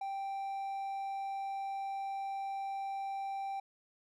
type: tone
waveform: triangle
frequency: 784 Hz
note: G5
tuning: in tune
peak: -34 dBFS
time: 0.01-3.6 s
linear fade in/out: 5 ms
effects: none